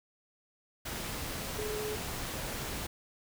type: tone in noise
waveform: sine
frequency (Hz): 425.3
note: G#4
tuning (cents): +41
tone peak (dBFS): -35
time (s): 1.58-1.96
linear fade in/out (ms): 10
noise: pink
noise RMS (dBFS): -38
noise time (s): 0.85-2.87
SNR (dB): 0
effects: none